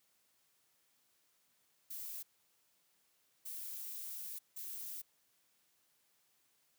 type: noise bursts at uneven times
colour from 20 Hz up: violet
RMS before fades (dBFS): -45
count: 3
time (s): 1.9-2.23 / 3.45-4.39 / 4.56-5.02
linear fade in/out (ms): 10
effects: white hiss -75 dBFS RMS until 6.78 s + high-pass 80 Hz 12 dB/octave